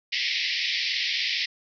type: band-pass noise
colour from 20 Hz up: pink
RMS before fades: -27 dBFS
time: 0.12-1.46 s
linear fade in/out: 10 ms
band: 1900 to 5400 Hz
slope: 96 dB/octave
effects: none